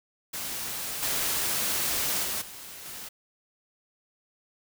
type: noise with level steps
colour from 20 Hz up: white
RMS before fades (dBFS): -34 / -28 / -31 / -43 / -40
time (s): 0.33-3.09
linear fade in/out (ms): 10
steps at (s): 1.02 / 2.23 / 2.41 / 2.85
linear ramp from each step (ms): 10
effects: none